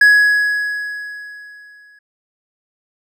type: tone with exponential decay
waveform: triangle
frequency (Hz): 1675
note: G#6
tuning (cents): +14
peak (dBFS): -3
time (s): 0.01-1.99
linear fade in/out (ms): 5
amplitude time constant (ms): 430
effects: none